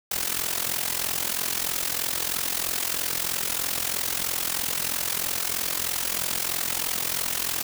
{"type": "noise with amplitude modulation", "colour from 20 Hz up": "white", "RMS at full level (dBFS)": -24, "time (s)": [0.11, 7.63], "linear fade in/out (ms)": 5, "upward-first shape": "sine", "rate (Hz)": 43.1, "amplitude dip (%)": 80, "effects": []}